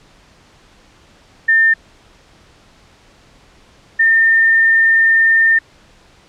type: tone pair in turn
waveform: sine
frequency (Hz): 1800 / 1809.7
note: A6 / A6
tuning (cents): +39 / +48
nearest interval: unison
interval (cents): 9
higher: second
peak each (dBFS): -8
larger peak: neither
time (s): 1.48-1.74 / 3.99-5.59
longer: second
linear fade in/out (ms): 10
effects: pink hiss -48 dBFS RMS until 6.28 s + low-pass 6000 Hz 12 dB/octave